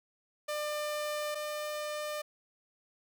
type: tone pair in turn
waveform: sawtooth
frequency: 598 / 600.5 Hz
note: D5 / D5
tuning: +31 / +38 cents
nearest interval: unison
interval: 7 cents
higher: second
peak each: -29 / -31 dBFS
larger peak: first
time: 0.48-1.35 / 1.35-2.22 s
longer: neither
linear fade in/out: 10 ms
effects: none